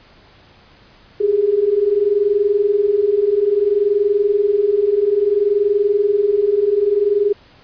sine tone pair together, 393.7 / 414.3 Hz, G4 / G#4, +8 / -4 cents, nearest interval minor second, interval 88 cents, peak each -18 / -14 dBFS, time 1.2-7.33 s, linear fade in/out 10 ms, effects pink hiss -48 dBFS RMS until 7.63 s + resampled to 11025 Hz

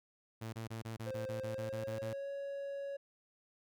sawtooth tone bursts, 112.6 Hz, A2, 40 cents sharp, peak -37 dBFS, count 12, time 0.41-2.136 s, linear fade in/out 10 ms, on 120 ms, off 26 ms
triangle tone with pitch glide, 523.3 to 557.6 Hz, C5 to C#5, 0 to +10 cents, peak -37 dBFS, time 1.06-2.97 s, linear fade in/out 10 ms, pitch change +110 cents, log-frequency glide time 1.37-2.3 s
effects none

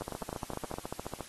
two click trains, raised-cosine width 1 ms, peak -23 / -23 dBFS, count 8 / 18, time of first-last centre 0.02-0.74 / 0.01-1.207 s, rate 9.72 / 14.2 Hz, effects white hiss -50 dBFS RMS until 1.28 s + AAC 32 kbps

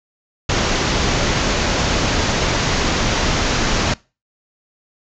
pink low-pass noise, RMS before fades -18 dBFS, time 0.49-3.94 s, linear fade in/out 5 ms, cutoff 7000 Hz, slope 96 dB/octave, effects noise-tail reverb RT60 0.3 s tail -23 dB re dry

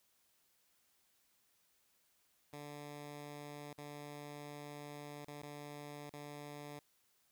10% pulse tone with dropouts, 146.3 Hz, D3, 6 cents flat, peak -39 dBFS, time 2.53-6.79 s, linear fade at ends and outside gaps 2 ms, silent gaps 3.731-3.781 / 5.247-5.279 / 5.418-5.429 / 6.097-6.136 s, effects white hiss -75 dBFS RMS until 7.31 s

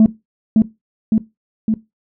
sine tone with echo, 219.4 Hz, A3, 5 cents flat, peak -3 dBFS, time 0-0.06 s, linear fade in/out 2 ms, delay 560 ms, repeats 3, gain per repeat -3 dB, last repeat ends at 1.74 s, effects noise-tail reverb RT60 0.2 s tail -18 dB re dry + tanh soft clip ceiling -4 dBFS

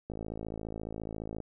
click train, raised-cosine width 2 ms, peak -25 dBFS, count 72, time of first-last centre 0.1-1.403 s, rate 54.5 Hz, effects none

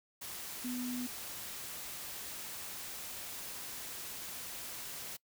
sine tone in noise, 248 Hz, B3, 7 cents sharp, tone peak -36 dBFS, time 0.64-1.07 s, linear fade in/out 10 ms, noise white, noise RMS -44 dBFS, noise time 0.21-5.17 s, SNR +5 dB, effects noise-tail reverb RT60 0.1 s tail -23 dB re dry

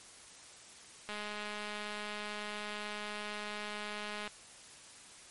click train, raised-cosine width 0.3 ms, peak -25 dBFS, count 667, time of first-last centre 1.09-4.277 s, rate 209 Hz, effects white hiss -54 dBFS RMS until 5.3 s + MP3 48 kbps

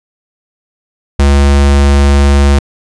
square tone, 70.3 Hz, C#2, 25 cents sharp, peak -5 dBFS, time 1.19-2.59 s, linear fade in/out 5 ms, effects resampled to 22050 Hz

